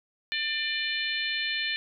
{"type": "harmonic tone", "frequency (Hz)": 596, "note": "D5", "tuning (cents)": 25, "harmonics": [3, 4, 5, 6, 7], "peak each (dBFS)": [-32, -33, -34, -35, -35], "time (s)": [0.32, 1.76], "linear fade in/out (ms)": 0, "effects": []}